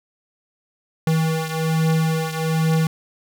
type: beating tone pair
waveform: square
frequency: 160 / 161.2 Hz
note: D#3 / E3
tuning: +49 / -38 cents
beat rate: 1.2 Hz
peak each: -20 / -24 dBFS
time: 1.07-2.87 s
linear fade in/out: 2 ms
effects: none